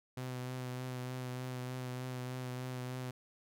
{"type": "tone with vibrato", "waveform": "sawtooth", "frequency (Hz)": 126.8, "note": "B2", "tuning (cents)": 46, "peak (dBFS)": -35, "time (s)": [0.17, 3.11], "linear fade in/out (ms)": 5, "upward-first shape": "triangle", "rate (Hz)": 3.3, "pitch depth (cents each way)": 23, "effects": []}